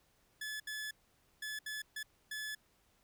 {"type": "tone bursts at uneven times", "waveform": "sawtooth", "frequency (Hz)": 1719, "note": "A6", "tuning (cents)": -41, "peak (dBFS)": -36, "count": 6, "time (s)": [[0.41, 0.6], [0.67, 0.91], [1.42, 1.59], [1.66, 1.82], [1.96, 2.03], [2.31, 2.55]], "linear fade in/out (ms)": 5, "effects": ["pink hiss -72 dBFS RMS until 3.03 s"]}